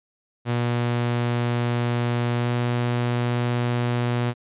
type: tone with pitch glide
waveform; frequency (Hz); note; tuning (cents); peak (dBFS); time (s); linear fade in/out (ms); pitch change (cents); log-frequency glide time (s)
sawtooth; 120 to 121.04; B2 to B2; -49 to -34; -17; 0.45-4.34; 50; +15; 2.37-2.5
effects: resampled to 8000 Hz